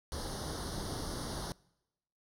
pink noise with comb filter, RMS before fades -39 dBFS, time 0.12-1.52 s, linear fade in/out 0 ms, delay 0.2 ms, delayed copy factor +1, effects noise-tail reverb RT60 0.9 s tail -24 dB re dry + low-pass 11000 Hz 12 dB/octave

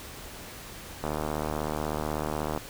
click train, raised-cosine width 1 ms, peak -16 dBFS, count 118, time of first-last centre 1.04-2.575 s, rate 76.2 Hz, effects pink hiss -43 dBFS RMS until 2.69 s

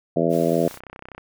harmonic tone, 83.4 Hz, E2, 21 cents sharp, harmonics 2 / 3 / 4 / 5 / 6 / 7 / 8, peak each -25 / -25 / -25 / -25 / -25 / -25 / -25 dBFS, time 0.16-0.68 s, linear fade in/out 5 ms
white noise, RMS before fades -42 dBFS, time 0.29-0.8 s, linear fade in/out 50 ms
click train, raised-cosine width 0.5 ms, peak -23 dBFS, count 17, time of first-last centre 0.68-1.18 s, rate 32 Hz
effects none

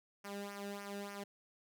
sawtooth tone with flanger, 201.4 Hz, G3, 47 cents sharp, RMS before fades -45 dBFS, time 0.24-1.24 s, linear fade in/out 10 ms, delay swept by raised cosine 0.25 to 0.95 ms, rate 3.4 Hz, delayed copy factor -0.75, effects none

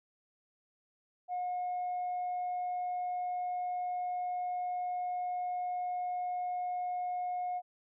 sine tone, 721 Hz, F#5, 45 cents flat, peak -31 dBFS, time 1.28-7.62 s, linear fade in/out 50 ms, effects tanh soft clip ceiling -30 dBFS

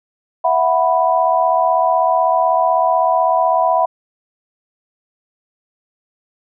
sine chord, E suspended second, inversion none, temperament equal with one note detuned, 659.3 / 735.3 / 987.8 Hz, E5 / F#5 / B5, 0 / -11 / 0 cents, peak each -16 dBFS, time 0.44-3.86 s, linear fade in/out 10 ms, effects none

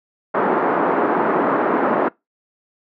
pink band-pass noise, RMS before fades -18 dBFS, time 0.34-2.09 s, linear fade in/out 10 ms, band 250 to 1400 Hz, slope 24 dB/octave, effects noise-tail reverb RT60 0.2 s tail -24 dB re dry

